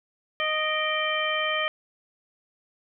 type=harmonic tone with a mistuned harmonic; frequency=620 Hz; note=D#5; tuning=6 cents flat; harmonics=1 / 2 / 3 / 4 / 5; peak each=-30 / -30 / -30 / -30 / -30 dBFS; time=0.4-1.68 s; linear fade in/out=0 ms; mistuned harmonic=4; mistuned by=-85 cents; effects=none